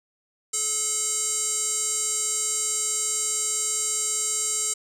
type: tone with band-pass filter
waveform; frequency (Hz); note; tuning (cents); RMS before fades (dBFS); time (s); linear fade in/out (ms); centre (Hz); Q
square; 432.4; A4; -30; -26; 0.53-4.74; 10; 7700; 7.7
effects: none